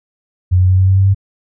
sine tone with pitch steps, 90.9 / 92.01 / 93.13 / 94.27 / 95.42 / 96.58 / 97.76 Hz, F#2 / F#2 / F#2 / F#2 / G2 / G2 / G2, -30 / -9 / +12 / +33 / -46 / -25 / -4 cents, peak -7 dBFS, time 0.51-1.147 s, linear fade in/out 20 ms, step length 91 ms, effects none

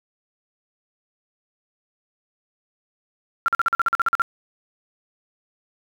sine tone bursts, 1372 Hz, F6, 31 cents flat, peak -15 dBFS, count 12, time 3.46-4.219 s, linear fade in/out 0 ms, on 22 ms, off 45 ms, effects 8-bit

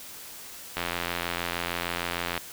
click train, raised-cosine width 0.3 ms, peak -12 dBFS, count 140, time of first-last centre 0.77-2.377 s, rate 86.5 Hz, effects white hiss -43 dBFS RMS until 2.52 s

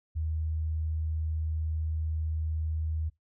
sine tone, 78.9 Hz, D#2, 25 cents sharp, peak -28 dBFS, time 0.15-3.1 s, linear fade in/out 20 ms, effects noise-tail reverb RT60 0.2 s tail -24 dB re dry

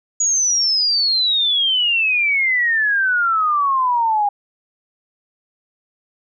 sine exponential sweep, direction down, 6850 to 805 Hz, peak -14 dBFS, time 0.2-4.29 s, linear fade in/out 5 ms, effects none

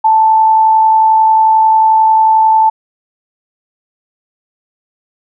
sine tone with amplitude modulation, 880 Hz, A5, in tune, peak -4 dBFS, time 0.04-2.7 s, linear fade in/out 10 ms, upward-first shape sine, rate 51.2 Hz, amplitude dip 25%, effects none

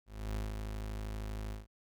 35% pulse tone with ADSR envelope, 52.7 Hz, G#1, 26 cents sharp, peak -32 dBFS, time 0.06-1.67 s, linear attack 290 ms, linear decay 170 ms, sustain -4 dB, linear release 160 ms, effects none

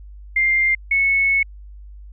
sine tone pair in turn, 2103 / 2202 Hz, C7 / C#7, +8 / -12 cents, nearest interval minor second, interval 80 cents, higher second, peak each -14 dBFS, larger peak neither, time 0.36-0.75 / 0.91-1.43 s, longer second, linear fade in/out 5 ms, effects added 50 Hz sine -36 dBFS peak until 2.12 s

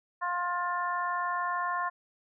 harmonic tone, 353.1 Hz, F4, 19 cents sharp, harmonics 2 / 3 / 4 / 5, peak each -36 / -30 / -38 / -37 dBFS, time 0.21-1.9 s, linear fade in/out 20 ms, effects none

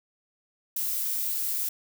violet noise, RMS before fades -29 dBFS, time 0.76-1.69 s, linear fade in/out 5 ms, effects none

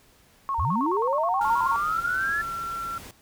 sine tone with vibrato, 1002 Hz, B5, 25 cents sharp, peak -24 dBFS, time 0.49-1.76 s, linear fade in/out 0 ms, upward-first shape square, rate 9.4 Hz, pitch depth 150 cents each way
sine linear sweep, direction up, 51.5 to 1744 Hz, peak -24 dBFS, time 0.58-2.42 s, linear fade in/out 10 ms
pink noise, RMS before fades -43 dBFS, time 1.41-3.11 s, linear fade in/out 2 ms
sine tone with pitch glide, 1396.9 to 1357.9 Hz, F6 to F6, 0 to -49 cents, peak -29 dBFS, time 1.41-2.98 s, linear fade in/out 2 ms, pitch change -49 cents, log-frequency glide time 1.73-2.34 s
effects pink hiss -58 dBFS RMS until 3.21 s

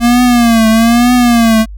square tone with vibrato, 234 Hz, A#3, 7 cents sharp, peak -6 dBFS, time 0-1.66 s, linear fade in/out 50 ms, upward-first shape triangle, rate 1.1 Hz, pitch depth 110 cents each way, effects added 50 Hz sine -24 dBFS peak until 1.77 s

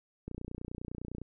click train, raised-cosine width 3 ms, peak -27 dBFS, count 29, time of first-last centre 0.28-1.216 s, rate 29.9 Hz, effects none

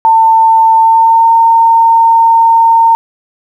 sine tone with pitch glide, 897 to 913.2 Hz, A5 to A#5, +33 to -36 cents, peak -3 dBFS, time 0.05-2.95 s, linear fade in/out 0 ms, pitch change +31 cents, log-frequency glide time 0.79-1.28 s, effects 7-bit

